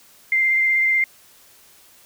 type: tone with vibrato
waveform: sine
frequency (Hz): 2093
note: C7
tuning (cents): 0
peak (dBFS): -15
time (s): 0.32-1.04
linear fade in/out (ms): 2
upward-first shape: sine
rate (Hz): 16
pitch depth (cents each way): 14
effects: white hiss -51 dBFS RMS until 2.05 s

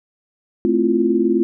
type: chord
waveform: sine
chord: F major seventh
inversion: first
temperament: equal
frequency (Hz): 220 / 261.6 / 329.6 / 349.2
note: A3 / C4 / E4 / F4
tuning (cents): 0 / 0 / 0 / 0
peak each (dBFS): -20 / -20 / -21 / -17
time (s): 0.65-1.43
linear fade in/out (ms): 0
effects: none

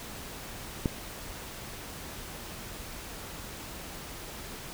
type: click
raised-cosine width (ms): 3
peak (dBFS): -13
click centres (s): 0.858
effects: pink hiss -42 dBFS RMS until 4.73 s

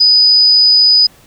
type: tone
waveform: sine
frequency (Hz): 4978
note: D#8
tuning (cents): 0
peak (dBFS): -5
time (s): 0-1.07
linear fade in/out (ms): 10
effects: pink hiss -45 dBFS RMS until 1.26 s

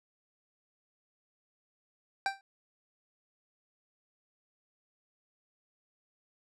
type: tone with exponential decay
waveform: 25% pulse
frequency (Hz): 784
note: G5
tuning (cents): 0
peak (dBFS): -21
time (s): 2.26-2.41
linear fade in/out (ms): 1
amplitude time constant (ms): 32
effects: low-pass 6000 Hz 12 dB/octave

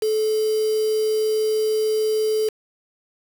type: tone with quantisation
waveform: sine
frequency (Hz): 433.2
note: A4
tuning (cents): -27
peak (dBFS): -18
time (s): 0.02-2.49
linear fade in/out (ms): 5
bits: 5
effects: none

